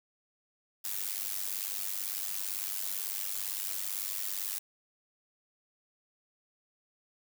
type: noise with amplitude modulation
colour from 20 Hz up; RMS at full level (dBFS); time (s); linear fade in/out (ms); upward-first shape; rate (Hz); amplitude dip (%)
blue; -32; 0.84-4.59; 10; sine; 97.9; 85
effects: none